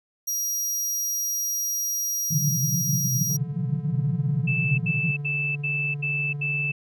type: tone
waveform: sawtooth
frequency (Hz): 5730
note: F8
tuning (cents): +44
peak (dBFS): -22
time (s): 0.27-3.37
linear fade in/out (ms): 10
type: band-pass noise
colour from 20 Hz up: pink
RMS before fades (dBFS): -26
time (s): 2.3-5.12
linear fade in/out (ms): 10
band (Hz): 120 to 180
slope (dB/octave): 96
type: tone with tremolo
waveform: triangle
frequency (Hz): 144.7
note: D3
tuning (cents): -25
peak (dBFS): -25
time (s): 3.29-6.72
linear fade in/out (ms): 10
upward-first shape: sine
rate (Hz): 20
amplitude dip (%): 40
type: tone bursts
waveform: sine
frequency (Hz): 2637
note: E7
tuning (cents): 0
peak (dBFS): -24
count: 6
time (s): 4.47-6.72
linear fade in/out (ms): 10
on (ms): 310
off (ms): 78
effects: none